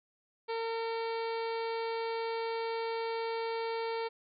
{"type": "harmonic tone", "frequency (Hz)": 455.5, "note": "A#4", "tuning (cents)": -40, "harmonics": [1, 2, 3, 4, 5, 6, 7, 8, 9, 10], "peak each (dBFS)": [-34, -38, -47, -50, -46, -53, -54, -54, -52, -52], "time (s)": [0.48, 4.09], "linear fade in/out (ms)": 20, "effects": []}